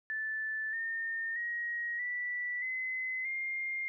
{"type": "tone with pitch steps", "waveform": "sine", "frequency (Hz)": [1754, 1821.1, 1890.8, 1963.1, 2038, 2116], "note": ["A6", "A#6", "A#6", "B6", "C7", "C7"], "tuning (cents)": [-6, -41, 24, -11, -46, 19], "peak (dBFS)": -33, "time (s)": [0.1, 3.88], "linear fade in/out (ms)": 0, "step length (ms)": 630, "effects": []}